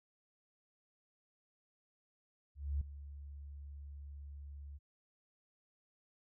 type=tone with ADSR envelope; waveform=sine; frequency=71.2 Hz; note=C#2; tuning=47 cents sharp; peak=-31 dBFS; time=2.55-4.79 s; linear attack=260 ms; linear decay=4 ms; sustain=-15 dB; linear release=29 ms; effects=none